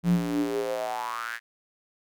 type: tone with high-pass filter sweep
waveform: square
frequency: 57.7 Hz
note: A#1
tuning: 17 cents flat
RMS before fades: -28 dBFS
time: 0.03-1.4 s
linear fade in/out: 50 ms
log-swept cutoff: 150 to 1800 Hz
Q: 6.9
effects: none